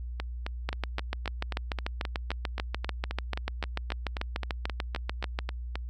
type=two click trains; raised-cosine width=0.3 ms; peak=-14 / -17 dBFS; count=33 / 22; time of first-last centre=0.69-5.389 / 0.2-5.756 s; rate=6.81 / 3.78 Hz; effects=added 60 Hz sine -34 dBFS peak until 5.89 s